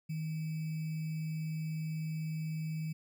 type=tone with sample-and-hold; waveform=sine; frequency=158.1 Hz; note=D#3; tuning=28 cents sharp; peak=-34 dBFS; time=0.09-2.93 s; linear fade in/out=10 ms; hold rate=2450 Hz; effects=none